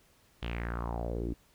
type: tone with low-pass filter sweep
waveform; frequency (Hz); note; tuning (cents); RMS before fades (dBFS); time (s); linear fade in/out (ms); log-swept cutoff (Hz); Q
sawtooth; 58.27; A#1; 0; -35; 0.42-1.34; 10; 3300 to 290; 4.3
effects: pink hiss -65 dBFS RMS until 1.54 s